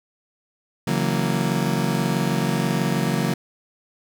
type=chord; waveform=35% pulse; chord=F# dominant seventh; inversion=second; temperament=just; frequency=138.75 / 166.5 / 185 / 231.2 Hz; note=C#3 / E3 / F#3 / A#3; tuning=+2 / +18 / 0 / -14 cents; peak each=-24 dBFS; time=0.87-3.34 s; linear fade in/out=5 ms; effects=none